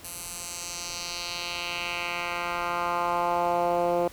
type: tone with band-pass filter sweep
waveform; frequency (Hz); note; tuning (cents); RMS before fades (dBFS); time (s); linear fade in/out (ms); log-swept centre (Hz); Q
10% pulse; 174; F3; -6; -29; 0.04-4.08; 5; 11000 to 490; 1.7
effects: pink hiss -48 dBFS RMS until 4.12 s

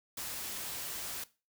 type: noise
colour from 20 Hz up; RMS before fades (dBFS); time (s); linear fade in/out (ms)
white; -40; 0.17-1.24; 5
effects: noise-tail reverb RT60 0.3 s tail -18 dB re dry

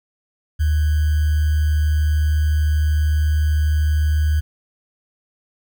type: tone with sample-and-hold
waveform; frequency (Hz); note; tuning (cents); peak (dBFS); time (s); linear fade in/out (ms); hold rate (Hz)
sine; 76.1; D#2; -38; -14; 0.59-4.41; 20; 1575
effects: none

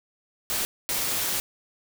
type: noise bursts at uneven times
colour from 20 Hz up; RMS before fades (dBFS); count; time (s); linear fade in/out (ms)
white; -27; 2; 0.5-0.65 / 0.89-1.4; 0
effects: none

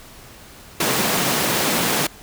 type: high-pass noise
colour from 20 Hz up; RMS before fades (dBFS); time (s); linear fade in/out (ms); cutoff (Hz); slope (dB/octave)
pink; -20; 0.8-2.07; 5; 150; 24
effects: pink hiss -43 dBFS RMS until 2.22 s

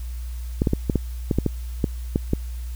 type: clicks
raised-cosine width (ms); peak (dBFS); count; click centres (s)
3; -6; 11; 0.619 / 0.672 / 0.734 / 0.898 / 0.957 / 1.312 / 1.386 / 1.463 / 1.842 / 2.159 / 2.334
effects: added 60 Hz sine -28 dBFS peak until 2.75 s + white hiss -49 dBFS RMS until 2.75 s

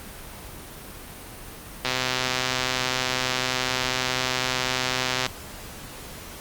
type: click train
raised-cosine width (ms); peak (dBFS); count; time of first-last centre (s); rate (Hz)
0.2; -6; 438; 1.85-5.264; 128
effects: pink hiss -40 dBFS RMS until 6.4 s + Opus 32 kbps

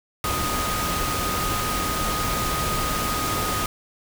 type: tone in noise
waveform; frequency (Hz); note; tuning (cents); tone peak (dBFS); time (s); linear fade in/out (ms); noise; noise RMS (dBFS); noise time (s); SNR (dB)
sine; 1244.5; D#6; 0; -27; 0.24-3.66; 2; pink; -26; 0.24-3.66; -4
effects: none

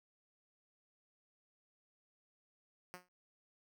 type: tone with exponential decay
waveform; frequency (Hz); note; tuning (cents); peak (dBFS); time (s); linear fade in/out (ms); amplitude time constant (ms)
5% pulse; 180; F#3; -47; -33; 2.94-3.09; 0; 31
effects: none

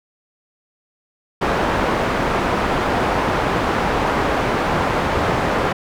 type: low-pass noise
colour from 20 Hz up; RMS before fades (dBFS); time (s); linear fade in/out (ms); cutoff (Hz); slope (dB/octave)
white; -19; 1.41-5.73; 10; 1100; 12
effects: none

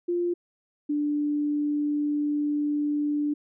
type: tone pair in turn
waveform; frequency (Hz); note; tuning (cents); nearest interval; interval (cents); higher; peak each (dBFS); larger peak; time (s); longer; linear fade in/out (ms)
sine; 349.2 / 294.3; F4 / D4; 0 / +4; minor third; 296; first; -23; neither; 0.08-0.34 / 0.89-3.34; second; 10
effects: none

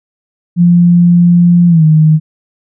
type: tone with pitch glide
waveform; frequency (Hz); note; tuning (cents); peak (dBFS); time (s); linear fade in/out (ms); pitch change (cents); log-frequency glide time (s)
sine; 174 to 155.91; F3 to D#3; -6 to +4; -3; 0.56-2.2; 50; -190; 1.68-1.84
effects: none

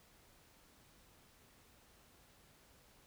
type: silence
effects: pink hiss -66 dBFS RMS until 3.06 s

